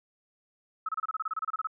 sine tone bursts, 1292 Hz, E6, 35 cents flat, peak -28 dBFS, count 15, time 0.86-1.672 s, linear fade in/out 5 ms, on 28 ms, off 28 ms, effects none

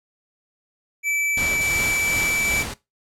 square tone, 2313 Hz, D7, 27 cents flat, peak -20 dBFS, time 1.03-2.65 s, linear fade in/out 50 ms
pink noise with tremolo, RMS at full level -28 dBFS, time 1.37-2.74 s, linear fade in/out 5 ms, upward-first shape sine, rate 2.7 Hz, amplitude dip 45%
white noise, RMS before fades -30 dBFS, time 1.61-2.63 s, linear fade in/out 5 ms
effects noise-tail reverb RT60 0.2 s tail -18 dB re dry + low-pass 11000 Hz 12 dB/octave

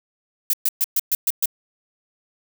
violet noise bursts, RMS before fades -19 dBFS, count 7, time 0.5-1.458 s, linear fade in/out 2 ms, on 34 ms, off 120 ms, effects none

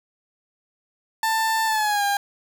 30% pulse tone with pitch glide, 889 to 805.9 Hz, A5 to G5, +18 to +48 cents, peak -17 dBFS, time 1.23-2.17 s, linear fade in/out 2 ms, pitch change -170 cents, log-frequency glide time 1.66-2.04 s, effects none

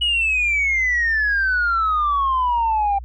sine exponential sweep, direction down, 2938 to 784 Hz, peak -15 dBFS, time 0.01-2.99 s, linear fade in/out 10 ms, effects tanh soft clip ceiling -13 dBFS + added 60 Hz sine -31 dBFS peak until 3.04 s

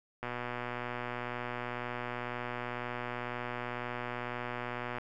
click train, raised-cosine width 0.5 ms, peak -22 dBFS, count 581, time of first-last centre 0.23-4.984 s, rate 122 Hz, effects none

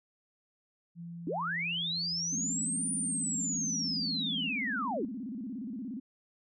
sine tone, 170 Hz, F3, 46 cents flat, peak -40 dBFS, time 0.95-4.52 s, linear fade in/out 50 ms
sine linear two-way sweep, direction up then down, 239.3 to 9490 to 239.3 Hz, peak -31 dBFS, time 1.27-5.05 s, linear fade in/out 2 ms, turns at 2.91 s
sine tone with vibrato, 237.3 Hz, A#3, 31 cents sharp, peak -36 dBFS, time 2.32-6 s, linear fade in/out 10 ms, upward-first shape square, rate 17 Hz, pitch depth 190 cents each way
effects none

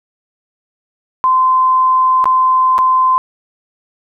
sine tone with dropouts, 1033 Hz, C6, 22 cents flat, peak -8 dBFS, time 1.24-3.18 s, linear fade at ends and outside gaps 0 ms, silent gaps 2.242-2.256 / 2.781-2.788 s, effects none

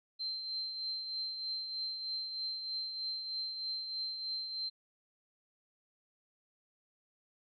sine tone with tremolo, 4123 Hz, C8, 26 cents flat, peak -34 dBFS, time 0.19-4.7 s, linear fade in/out 20 ms, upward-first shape triangle, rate 3.2 Hz, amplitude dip 50%, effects none

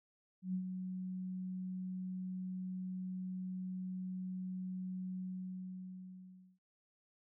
sine tone with ADSR envelope, 185 Hz, F#3, in tune, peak -33 dBFS, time 0.42-6.59 s, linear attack 120 ms, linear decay 83 ms, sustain -6 dB, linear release 1400 ms, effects none

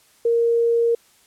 sine tone, 466.2 Hz, A#4, in tune, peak -15 dBFS, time 0.25-0.95 s, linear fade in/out 5 ms, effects white hiss -56 dBFS RMS until 1.26 s + low-pass 12000 Hz 12 dB/octave

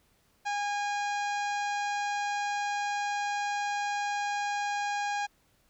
harmonic tone, 818 Hz, G#5, 26 cents flat, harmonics 1 / 2 / 3 / 4 / 5 / 6 / 7 / 8 / 9, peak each -30 / -36 / -40 / -47 / -46 / -50 / -49 / -50 / -53 dBFS, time 0.45-5.27 s, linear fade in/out 20 ms, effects pink hiss -68 dBFS RMS until 5.69 s

